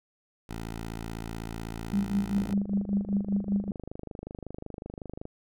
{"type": "tone", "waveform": "10% pulse", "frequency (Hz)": 56, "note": "A1", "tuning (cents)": 31, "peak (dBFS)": -27, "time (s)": [0.49, 2.54], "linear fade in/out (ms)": 5}
{"type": "tone with tremolo", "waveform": "sine", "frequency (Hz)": 200, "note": "G3", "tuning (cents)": 35, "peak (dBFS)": -21, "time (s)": [1.93, 3.71], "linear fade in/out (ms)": 2, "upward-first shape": "triangle", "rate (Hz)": 5.1, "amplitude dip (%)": 95}
{"type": "click train", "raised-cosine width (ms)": 2, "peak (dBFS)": -25, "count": 74, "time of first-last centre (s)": [2.38, 5.254], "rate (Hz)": 25.4}
{"effects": []}